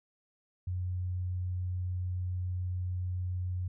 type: tone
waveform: sine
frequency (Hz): 90.7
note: F#2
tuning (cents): -34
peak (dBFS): -31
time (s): 0.67-3.68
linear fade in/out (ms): 5
effects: none

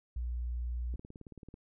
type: tone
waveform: sine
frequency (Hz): 60.2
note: B1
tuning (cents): -44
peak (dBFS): -33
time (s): 0.16-0.96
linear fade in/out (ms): 5
type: click train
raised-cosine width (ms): 3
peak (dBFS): -35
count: 12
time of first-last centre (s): 0.94-1.541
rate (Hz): 18.3
effects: none

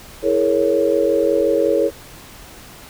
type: chord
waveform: sine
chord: A# half-diminished seventh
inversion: second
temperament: equal with one note detuned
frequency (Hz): 329.6 / 420.6 / 466.2 / 554.4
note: E4 / G#4 / A#4 / C#5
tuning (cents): 0 / +22 / 0 / 0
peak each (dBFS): -21 / -19 / -19 / -18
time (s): 0.22-1.91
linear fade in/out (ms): 50
effects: pink hiss -40 dBFS RMS until 2.89 s

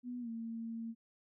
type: tone with pitch glide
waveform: sine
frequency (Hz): 245.9 to 228.1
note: B3 to A#3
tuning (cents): -7 to -37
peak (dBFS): -39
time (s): 0.03-0.95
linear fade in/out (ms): 50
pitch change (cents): -130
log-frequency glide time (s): 0.2-0.29
effects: none

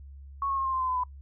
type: tone with pitch steps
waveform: sine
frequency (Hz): 1106 / 1090.1 / 1074.5 / 1059.1 / 1043.9 / 1029 / 1014.2 / 999.7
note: C#6 / C#6 / C6 / C6 / C6 / C6 / B5 / B5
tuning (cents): -4 / -29 / +46 / +21 / -4 / -29 / +46 / +21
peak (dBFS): -26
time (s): 0.42-1.036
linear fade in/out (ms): 2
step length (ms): 77
effects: noise-tail reverb RT60 0.1 s tail -24 dB re dry + added 69 Hz sine -43 dBFS peak until 1.21 s

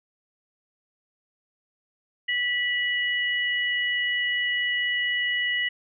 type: tone pair together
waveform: sine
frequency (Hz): 1959.4 / 2924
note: B6 / F#7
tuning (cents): -14 / -21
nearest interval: perfect fifth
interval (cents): 693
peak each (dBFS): -24 / -28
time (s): 2.28-5.69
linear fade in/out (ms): 10
effects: none

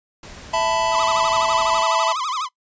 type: noise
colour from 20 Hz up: pink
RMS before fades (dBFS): -39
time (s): 0.23-1.83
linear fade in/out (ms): 2
type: chord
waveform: square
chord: E suspended fourth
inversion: none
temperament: equal with one note detuned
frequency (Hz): 659.3 / 880 / 999.2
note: E5 / A5 / B5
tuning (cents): 0 / 0 / +20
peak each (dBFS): -23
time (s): 0.53-2.13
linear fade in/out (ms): 10
type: tone with vibrato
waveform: 45% pulse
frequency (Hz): 1132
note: C#6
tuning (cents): +36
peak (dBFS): -22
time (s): 0.91-2.49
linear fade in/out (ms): 50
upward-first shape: sine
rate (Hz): 12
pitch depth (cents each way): 220
effects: noise-tail reverb RT60 0.1 s tail -22 dB re dry + resampled to 16000 Hz

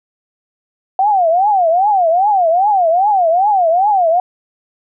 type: tone with vibrato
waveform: sine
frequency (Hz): 740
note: F#5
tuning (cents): 0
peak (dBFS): -9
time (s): 0.99-4.2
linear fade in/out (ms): 2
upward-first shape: triangle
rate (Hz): 2.5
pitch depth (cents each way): 270
effects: none

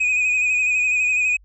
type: tone with vibrato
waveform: triangle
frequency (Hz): 2494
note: D#7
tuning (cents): +3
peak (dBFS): -15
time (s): 0-1.37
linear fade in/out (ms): 10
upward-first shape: sine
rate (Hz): 12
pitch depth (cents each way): 36
effects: added 49 Hz sine -48 dBFS peak until 1.44 s + resampled to 22050 Hz

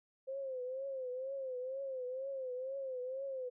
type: tone with vibrato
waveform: sine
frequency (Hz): 523.3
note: C5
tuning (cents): 0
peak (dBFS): -38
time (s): 0.27-3.5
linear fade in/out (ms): 20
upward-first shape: triangle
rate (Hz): 2.1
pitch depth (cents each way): 100
effects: none

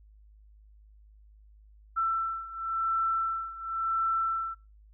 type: beating tone pair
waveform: sine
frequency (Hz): 1336 / 1336.94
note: E6 / E6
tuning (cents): +23 / +24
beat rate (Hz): 0.94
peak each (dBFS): -32 / -29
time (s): 1.96-4.55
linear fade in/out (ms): 20
effects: noise-tail reverb RT60 0.3 s tail -26 dB re dry + added 52 Hz sine -53 dBFS peak until 4.93 s

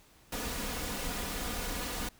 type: noise with comb filter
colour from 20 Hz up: pink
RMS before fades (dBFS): -36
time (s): 0.32-2.09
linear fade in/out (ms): 5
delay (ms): 4.1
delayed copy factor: +0.55
effects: pink hiss -61 dBFS RMS until 2.19 s

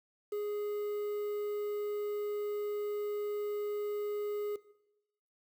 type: tone with quantisation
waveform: triangle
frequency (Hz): 415.3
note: G#4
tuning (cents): 0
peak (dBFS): -31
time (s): 0.32-4.56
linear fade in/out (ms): 5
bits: 9
effects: noise-tail reverb RT60 0.9 s tail -18 dB re dry

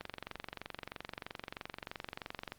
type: click train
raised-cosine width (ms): 0.3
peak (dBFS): -24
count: 59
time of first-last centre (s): 0.01-2.521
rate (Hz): 23.1
effects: pink hiss -66 dBFS RMS until 2.58 s + Opus 32 kbps

